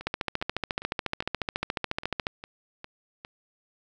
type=two click trains; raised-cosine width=0.3 ms; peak=-23 / -11 dBFS; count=9 / 32; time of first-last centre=0.01-3.249 / 0.07-2.269 s; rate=2.47 / 14.1 Hz; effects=none